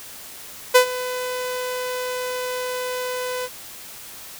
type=tone with ADSR envelope; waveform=sawtooth; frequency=502 Hz; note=B4; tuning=28 cents sharp; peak=-4 dBFS; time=0.74-3.49 s; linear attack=16 ms; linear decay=94 ms; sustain=-17 dB; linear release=47 ms; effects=white hiss -39 dBFS RMS until 4.39 s